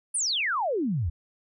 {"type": "exponential sweep", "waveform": "sine", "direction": "down", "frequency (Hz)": [10210, 72.9], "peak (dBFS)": -24, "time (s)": [0.14, 1.1], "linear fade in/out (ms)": 10, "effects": []}